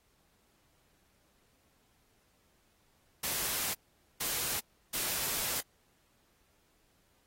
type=noise bursts at uneven times; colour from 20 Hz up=white; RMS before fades=-34 dBFS; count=3; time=3.23-3.74 / 4.2-4.6 / 4.93-5.61 s; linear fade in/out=10 ms; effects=pink hiss -71 dBFS RMS until 7.26 s + AAC 48 kbps